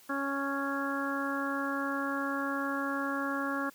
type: harmonic tone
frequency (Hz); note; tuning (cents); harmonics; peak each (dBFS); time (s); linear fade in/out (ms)
277.2; C#4; 0; 1 / 2 / 3 / 4 / 5 / 6; -34 / -39 / -43 / -37 / -37 / -38; 0.09-3.7; 10
effects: white hiss -58 dBFS RMS until 3.74 s + high-pass 100 Hz 12 dB/octave